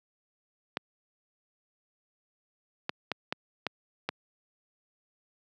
clicks, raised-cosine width 0.3 ms, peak -13 dBFS, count 6, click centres 0.771 / 2.894 / 3.117 / 3.325 / 3.667 / 4.09 s, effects high-pass 150 Hz 12 dB/octave

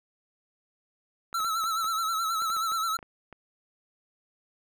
clicks, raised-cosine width 0.5 ms, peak -30 dBFS, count 12, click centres 1.329 / 1.403 / 1.446 / 1.639 / 1.844 / 2.421 / 2.501 / 2.566 / 2.719 / 2.99 / 3.028 / 3.327 s
square tone with vibrato, 1320 Hz, E6, 2 cents sharp, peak -27 dBFS, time 1.34-2.97 s, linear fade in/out 5 ms, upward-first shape sine, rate 9.4 Hz, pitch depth 59 cents each way
effects none

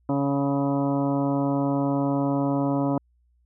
harmonic tone with a mistuned harmonic, 140 Hz, C#3, 18 cents sharp, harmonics 1 / 2 / 3 / 4 / 5 / 6 / 7 / 8 / 9, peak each -28 / -23 / -36 / -30 / -33 / -39 / -34 / -46 / -40 dBFS, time 0.09-2.98 s, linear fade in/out 2 ms, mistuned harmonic 8, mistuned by -16 cents, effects added 60 Hz sine -61 dBFS peak until 3.45 s

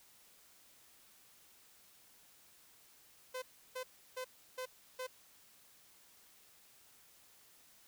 sawtooth tone bursts, 511 Hz, C5, 41 cents flat, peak -36 dBFS, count 5, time 3.34-5.07 s, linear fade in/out 10 ms, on 82 ms, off 330 ms, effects white hiss -64 dBFS RMS until 7.87 s

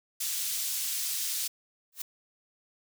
pink high-pass noise, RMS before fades -32 dBFS, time 0.2-1.48 s, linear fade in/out 10 ms, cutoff 4900 Hz, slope 12 dB/octave
blue noise with exponential growth, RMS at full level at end -30 dBFS, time 1.92-2.02 s, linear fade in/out 5 ms, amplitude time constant 20 ms
effects none

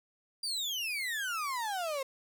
35% pulse exponential sweep, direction down, 4810 to 523.3 Hz, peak -31 dBFS, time 0.43-2.03 s, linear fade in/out 5 ms, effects none

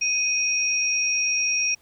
sine tone pair together, 2493 / 5616 Hz, D#7 / F8, +3 / +9 cents, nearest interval octave + major second, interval 1406 cents, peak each -23 dBFS, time 0.01-1.75 s, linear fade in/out 10 ms, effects pink hiss -60 dBFS RMS until 1.81 s

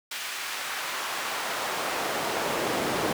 brown noise with high-pass filter sweep, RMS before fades -30 dBFS, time 0.11-3.13 s, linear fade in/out 5 ms, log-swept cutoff 2100 to 350 Hz, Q 0.81, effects none

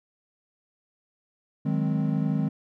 triangle chord, Ab dominant seventh, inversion second, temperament equal, 155.56 / 185 / 207.7 / 261.6 Hz, Eb3 / Gb3 / Ab3 / C4, 0 / 0 / 0 / 0 cents, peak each -24 / -30 / -26 / -28 dBFS, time 1.65-2.49 s, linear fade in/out 10 ms, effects none

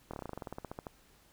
slowing click train, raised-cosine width 1 ms, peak -26 dBFS, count 17, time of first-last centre 0.11-0.868 s, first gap 25 ms, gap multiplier 1.08, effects pink hiss -64 dBFS RMS until 1.32 s

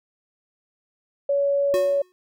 sine tone, 563 Hz, C#5, 27 cents sharp, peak -18 dBFS, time 1.29-2.02 s, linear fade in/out 5 ms
square tone with exponential decay, 364.1 Hz, F#4, 28 cents flat, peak -22 dBFS, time 1.74-2.12 s, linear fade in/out 0 ms, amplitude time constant 82 ms
effects none

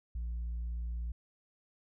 sine tone, 58.27 Hz, A#1, in tune, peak -32 dBFS, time 0.15-1.12 s, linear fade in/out 5 ms, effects tanh soft clip ceiling -33 dBFS

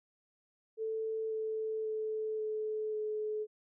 sine tone with pitch steps, 441.9 / 438.3 / 434.8 / 431.3 / 427.8 Hz, A4 / A4 / A4 / A4 / A4, +7 / -7 / -21 / -35 / -49 cents, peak -33 dBFS, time 0.77-3.47 s, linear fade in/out 50 ms, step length 540 ms, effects none

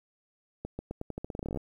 accelerating click train, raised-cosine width 2 ms, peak -22 dBFS, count 18, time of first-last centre 0.65-1.573 s, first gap 140 ms, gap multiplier 0.86, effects 10-bit

